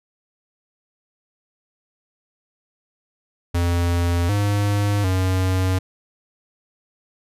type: tone with pitch steps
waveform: square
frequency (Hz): 86.5 / 102.2 / 93.2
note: F2 / G#2 / F#2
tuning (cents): -16 / -27 / +13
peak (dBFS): -18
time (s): 3.54-5.79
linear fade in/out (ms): 10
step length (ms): 750
effects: resampled to 32000 Hz